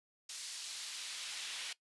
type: noise with high-pass filter sweep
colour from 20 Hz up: brown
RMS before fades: -44 dBFS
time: 0.29-1.73 s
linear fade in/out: 5 ms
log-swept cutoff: 4900 to 2900 Hz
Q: 1.1
effects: noise-tail reverb RT60 0.1 s tail -19 dB re dry + resampled to 24000 Hz